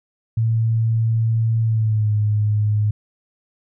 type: tone with pitch glide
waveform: sine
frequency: 113.1 to 105.53 Hz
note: A2 to G#2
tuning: +48 to +28 cents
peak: -15 dBFS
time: 0.37-2.91 s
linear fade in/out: 5 ms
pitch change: -120 cents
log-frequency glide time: 1.63-2.12 s
effects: none